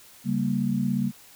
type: chord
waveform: sine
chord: G diminished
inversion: second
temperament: equal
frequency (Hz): 138.59 / 196 / 233.1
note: Db3 / G3 / Bb3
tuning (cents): 0 / 0 / 0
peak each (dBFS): -29 / -26 / -26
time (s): 0.24-1.12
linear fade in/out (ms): 50
effects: white hiss -51 dBFS RMS until 1.35 s